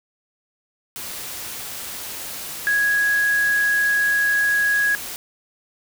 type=tone in noise; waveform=sine; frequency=1661.2 Hz; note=G#6; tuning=in tune; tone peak=-16 dBFS; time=2.67-4.95 s; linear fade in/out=0 ms; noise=white; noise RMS=-32 dBFS; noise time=0.96-5.16 s; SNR=+13 dB; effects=none